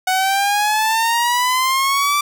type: exponential sweep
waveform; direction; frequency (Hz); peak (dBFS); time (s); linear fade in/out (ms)
sawtooth; up; 740 to 1174.7; -11; 0.07-2.21; 5
effects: none